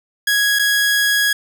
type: tone with dropouts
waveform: sawtooth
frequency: 1661.2 Hz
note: G#6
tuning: in tune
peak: -10 dBFS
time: 0.27-1.33 s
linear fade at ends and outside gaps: 5 ms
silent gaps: 0.589-0.593 s
effects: none